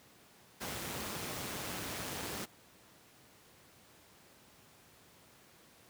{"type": "noise with amplitude modulation", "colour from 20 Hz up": "pink", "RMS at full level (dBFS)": -38, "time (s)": [0.6, 2.46], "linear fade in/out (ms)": 20, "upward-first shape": "sine", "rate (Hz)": 191, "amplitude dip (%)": 45, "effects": ["pink hiss -61 dBFS RMS until 5.89 s", "high-pass 100 Hz 12 dB/octave"]}